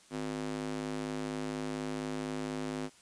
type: tone with high-pass filter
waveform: square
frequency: 52.1 Hz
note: G#1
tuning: 6 cents sharp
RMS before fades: -37 dBFS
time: 0.1-2.9 s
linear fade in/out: 50 ms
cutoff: 250 Hz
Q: 1.9
effects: white hiss -60 dBFS RMS until 3.01 s + resampled to 22050 Hz